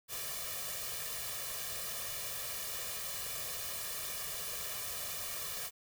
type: noise with comb filter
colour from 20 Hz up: white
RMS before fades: -40 dBFS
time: 0.08-5.71 s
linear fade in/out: 50 ms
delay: 1.7 ms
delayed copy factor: +0.8
effects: none